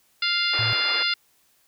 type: harmonic tone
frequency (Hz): 698.5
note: F5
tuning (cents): 0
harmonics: 2 / 3 / 4 / 5 / 6 / 7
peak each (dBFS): -28 / -28 / -28 / -28 / -28 / -28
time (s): 0.22-1.14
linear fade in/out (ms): 5
type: band-pass noise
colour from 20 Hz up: white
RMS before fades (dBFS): -34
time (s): 0.53-1.03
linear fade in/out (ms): 5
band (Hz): 350 to 2300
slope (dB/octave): 24
type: tone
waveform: sine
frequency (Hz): 113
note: A2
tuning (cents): +47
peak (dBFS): -26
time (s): 0.59-0.73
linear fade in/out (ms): 0
effects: white hiss -63 dBFS RMS until 1.67 s